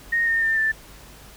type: tone with pitch steps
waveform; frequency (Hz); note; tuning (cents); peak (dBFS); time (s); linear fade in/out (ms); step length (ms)
sine; 1858 / 1827.1 / 1796.8 / 1766.9; A#6 / A#6 / A6 / A6; -6 / -35 / +36 / +7; -18; 0.12-0.72; 10; 150
effects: added 50 Hz sine -48 dBFS peak until 1.36 s + pink hiss -46 dBFS RMS until 1.36 s